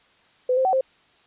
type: tone with pitch steps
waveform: sine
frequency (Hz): 505 / 523 / 756 / 527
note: B4 / C5 / F#5 / C5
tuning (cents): +39 / -1 / +37 / +12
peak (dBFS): -17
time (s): 0.49-0.81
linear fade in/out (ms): 5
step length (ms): 80
effects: white hiss -58 dBFS RMS until 1.26 s + resampled to 8000 Hz